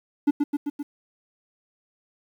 triangle tone with echo, 290 Hz, D4, 22 cents flat, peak -13 dBFS, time 0.27-0.31 s, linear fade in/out 10 ms, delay 130 ms, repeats 4, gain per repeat -3 dB, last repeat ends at 0.83 s, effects 9-bit

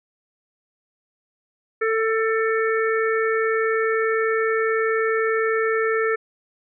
harmonic tone, 444.8 Hz, A4, 19 cents sharp, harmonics 1 / 3 / 4 / 5, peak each -20 / -26 / -26 / -31 dBFS, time 1.81-6.16 s, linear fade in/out 10 ms, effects none

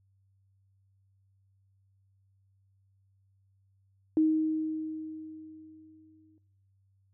sine tone with exponential decay, 314 Hz, D#4, 16 cents sharp, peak -20 dBFS, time 4.17-6.38 s, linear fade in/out 1 ms, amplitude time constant 480 ms, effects noise-tail reverb RT60 0.7 s tail -19 dB re dry + added 97 Hz sine -65 dBFS peak until 7.13 s

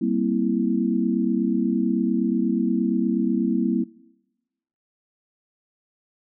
sine chord, C dominant seventh, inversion second, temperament equal with one note detuned, 194.19 / 233.1 / 261.6 / 329.6 Hz, G3 / Bb3 / C4 / E4, -16 / 0 / 0 / 0 cents, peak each -26 / -23 / -26 / -26 dBFS, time 0.01-3.84 s, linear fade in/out 10 ms, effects noise-tail reverb RT60 1.0 s tail -22 dB re dry

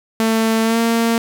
sawtooth tone with pitch glide, 223.4 to 229.9 Hz, A3 to A#3, +27 to -24 cents, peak -10 dBFS, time 0.2-1.18 s, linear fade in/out 0 ms, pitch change +49 cents, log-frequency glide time 0.63-0.78 s, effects 7-bit

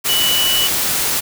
sine tone in noise, 2960 Hz, F#7, in tune, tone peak -15 dBFS, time 0.08-0.68 s, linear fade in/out 20 ms, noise white, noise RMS -18 dBFS, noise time 0.04-1.21 s, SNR 0 dB, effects none

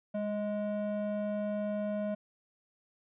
triangle ring-modulated tone, 417.1 Hz, G#4, 7 cents sharp, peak -26 dBFS, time 0.14-2.15 s, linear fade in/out 10 ms, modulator 211 Hz, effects resampled to 8000 Hz

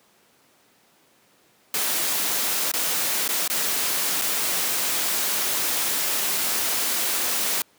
white noise with dropouts, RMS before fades -24 dBFS, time 1.74-7.62 s, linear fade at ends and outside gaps 2 ms, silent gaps 2.717-2.737 / 3.279-3.289 / 3.478-3.499 / 4.215-4.219 s, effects pink hiss -59 dBFS RMS until 7.78 s + high-pass 200 Hz 12 dB/octave

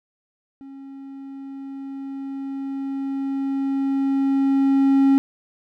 triangle tone with level ramp, 272.7 Hz, C#4, 28 cents flat, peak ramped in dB -35 to -10 dBFS, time 0.61-5.18 s, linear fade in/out 0 ms, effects none

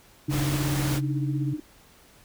sine tone with pitch glide, 138.7 to 137.03 Hz, C#3 to C#3, +1 to -20 cents, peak -25 dBFS, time 0.28-1.54 s, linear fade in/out 10 ms, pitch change -21 cents, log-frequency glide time 0.76-0.84 s
sine tone with tremolo, 304.2 Hz, D#4, 39 cents flat, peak -25 dBFS, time 0.28-1.6 s, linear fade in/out 5 ms, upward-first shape triangle, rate 16 Hz, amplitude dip 95%
pink noise, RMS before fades -31 dBFS, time 0.29-1.01 s, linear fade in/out 50 ms
effects pink hiss -55 dBFS RMS until 2.24 s

